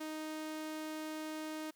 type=tone; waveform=sawtooth; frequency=311.1 Hz; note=D#4; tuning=in tune; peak=-36 dBFS; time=0-1.71 s; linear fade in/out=10 ms; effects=white hiss -73 dBFS RMS until 1.75 s